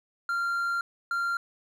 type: tone pair in turn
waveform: triangle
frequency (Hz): 1386 / 1386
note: F6 / F6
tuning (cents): -14 / -14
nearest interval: unison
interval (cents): 0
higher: neither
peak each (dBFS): -24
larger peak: neither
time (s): 0.29-0.81 / 1.11-1.37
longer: first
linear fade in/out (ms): 2
effects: none